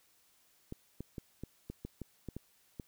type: clicks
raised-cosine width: 3 ms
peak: -28 dBFS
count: 10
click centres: 0.724 / 1.006 / 1.182 / 1.436 / 1.7 / 1.85 / 2.017 / 2.287 / 2.366 / 2.798 s
effects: white hiss -69 dBFS RMS until 2.87 s